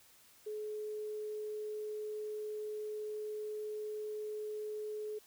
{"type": "tone", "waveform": "sine", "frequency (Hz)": 425.6, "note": "G#4", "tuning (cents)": 42, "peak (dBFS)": -38, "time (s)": [0.46, 5.19], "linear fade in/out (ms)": 10, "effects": ["white hiss -63 dBFS RMS until 5.26 s"]}